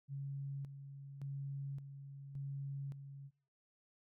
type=tone with tremolo; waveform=sine; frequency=138.8 Hz; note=C#3; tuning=3 cents sharp; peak=-40 dBFS; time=0.08-3.31 s; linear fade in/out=50 ms; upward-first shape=square; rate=0.88 Hz; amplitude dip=60%; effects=noise-tail reverb RT60 0.6 s tail -25 dB re dry